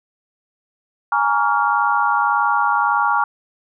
sine chord, Bb minor seventh, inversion third, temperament equal with one note detuned, 830.6 / 932.3 / 1133.3 / 1396.9 Hz, Ab5 / Bb5 / Db6 / F6, 0 / 0 / +38 / 0 cents, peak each -20 dBFS, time 1.12-3.24 s, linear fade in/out 2 ms, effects none

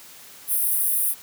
pink high-pass noise, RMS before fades -22 dBFS, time 0.47-1.15 s, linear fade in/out 50 ms, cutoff 9300 Hz, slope 96 dB/octave, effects white hiss -45 dBFS RMS until 1.22 s + high-pass 100 Hz 12 dB/octave

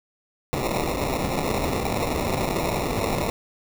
white noise with sample-and-hold, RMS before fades -25 dBFS, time 0.53-3.3 s, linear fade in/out 0 ms, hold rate 1575 Hz, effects none

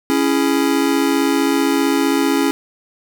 square chord, C# minor, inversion none, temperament just, 277.2 / 332.6 / 415.8 Hz, C#4 / E4 / G#4, 0 / +16 / +2 cents, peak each -17 / -20 / -22 dBFS, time 0.1-2.51 s, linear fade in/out 0 ms, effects none

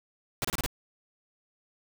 pink noise bursts, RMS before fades -30 dBFS, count 5, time 0.42-0.662 s, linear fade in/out 0 ms, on 26 ms, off 28 ms, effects none

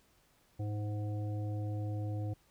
harmonic tone with a mistuned harmonic, 105 Hz, G#2, 19 cents sharp, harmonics 1 / 3 / 5 / 7, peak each -34 / -44 / -48 / -51 dBFS, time 0.59-2.34 s, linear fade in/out 10 ms, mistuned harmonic 5, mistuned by -20 cents, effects pink hiss -69 dBFS RMS until 2.5 s

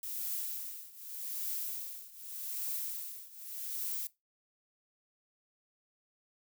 violet noise with tremolo, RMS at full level -36 dBFS, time 0.03-4.07 s, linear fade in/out 2 ms, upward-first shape triangle, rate 0.84 Hz, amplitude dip 90%, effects noise-tail reverb RT60 0.2 s tail -19 dB re dry

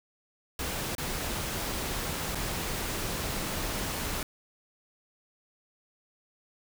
pink noise with dropouts, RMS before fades -33 dBFS, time 0.59-4.23 s, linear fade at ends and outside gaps 2 ms, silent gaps 0.951-0.981 / 2.349-2.353 s, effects none

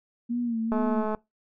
sine tone with vibrato, 233.1 Hz, A#3, in tune, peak -25 dBFS, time 0.29-1.05 s, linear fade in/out 20 ms, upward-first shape sine, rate 2.3 Hz, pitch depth 69 cents each way
click train, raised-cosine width 1 ms, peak -17 dBFS, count 93, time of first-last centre 0.72-1.148 s, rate 215 Hz
effects noise-tail reverb RT60 0.2 s tail -23 dB re dry

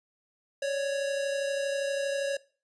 square tone pair together, 554.4 / 586.9 Hz, C#5 / D5, 0 / -1 cents, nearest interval minor second, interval 99 cents, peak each -29 / -38 dBFS, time 0.62-2.37 s, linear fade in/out 5 ms, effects noise-tail reverb RT60 0.4 s tail -21 dB re dry + resampled to 22050 Hz

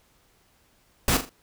pink noise with echo, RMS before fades -21 dBFS, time 1.08-1.17 s, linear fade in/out 2 ms, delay 41 ms, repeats 3, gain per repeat -9 dB, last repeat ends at 1.293 s, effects pink hiss -63 dBFS RMS until 1.42 s

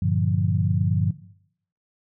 sine chord, G minor seventh, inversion none, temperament equal with one note detuned, 97.72 / 116.54 / 146.83 / 174.61 Hz, G2 / Bb2 / D3 / F3, -5 / 0 / 0 / 0 cents, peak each -22 / -27 / -25 / -25 dBFS, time 0.02-1.11 s, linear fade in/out 5 ms, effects noise-tail reverb RT60 0.7 s tail -17 dB re dry

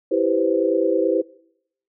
sine chord, C major seventh, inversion first, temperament equal, 329.6 / 392 / 493.9 / 523.3 Hz, E4 / G4 / B4 / C5, 0 / 0 / 0 / 0 cents, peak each -22 dBFS, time 0.11-1.22 s, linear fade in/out 10 ms, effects noise-tail reverb RT60 0.8 s tail -24 dB re dry

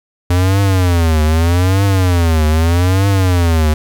square tone with vibrato, 87.31 Hz, F2, in tune, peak -10 dBFS, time 0.3-3.74 s, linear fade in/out 5 ms, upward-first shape triangle, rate 0.81 Hz, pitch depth 240 cents each way, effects 8-bit

